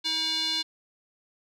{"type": "tone with band-pass filter", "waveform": "square", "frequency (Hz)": 319.6, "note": "D#4", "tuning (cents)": 47, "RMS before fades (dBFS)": -28, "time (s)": [0.04, 0.63], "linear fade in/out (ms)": 20, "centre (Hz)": 3900, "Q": 7, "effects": []}